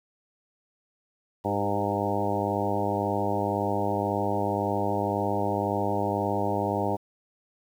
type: harmonic tone with a mistuned harmonic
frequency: 101.9 Hz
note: G#2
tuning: 32 cents flat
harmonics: 1 / 2 / 3 / 4 / 5 / 6 / 7 / 8 / 9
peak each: -33 / -33 / -33 / -33 / -33 / -33 / -33 / -33 / -33 dBFS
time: 1.44-6.97 s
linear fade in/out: 20 ms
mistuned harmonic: 4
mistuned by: -30 cents
effects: 9-bit